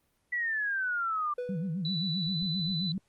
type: exponential sweep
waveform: sine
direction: down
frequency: 1975.5 to 1174.7 Hz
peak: -28 dBFS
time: 0.32-1.34 s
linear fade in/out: 10 ms
type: tone with exponential decay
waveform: triangle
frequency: 493.9 Hz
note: B4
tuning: in tune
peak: -28 dBFS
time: 1.38-1.98 s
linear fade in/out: 5 ms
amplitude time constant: 130 ms
type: tone with vibrato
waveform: sine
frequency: 174.61 Hz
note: F3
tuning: in tune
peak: -30 dBFS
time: 1.49-2.98 s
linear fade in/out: 2 ms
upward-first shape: sine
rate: 7.6 Hz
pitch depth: 210 cents each way
type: tone with pitch glide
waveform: sine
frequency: 3965 to 3993 Hz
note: B7 to B7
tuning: +6 to +18 cents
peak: -32 dBFS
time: 1.85-2.92 s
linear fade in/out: 2 ms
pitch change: +12 cents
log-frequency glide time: 2.28-2.36 s
effects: pink hiss -73 dBFS RMS until 3.08 s + Opus 32 kbps